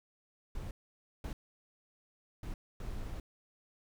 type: noise bursts at uneven times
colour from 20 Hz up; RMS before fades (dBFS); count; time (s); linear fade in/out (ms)
brown; -40; 4; 0.55-0.71 / 1.24-1.33 / 2.43-2.54 / 2.8-3.2; 2
effects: none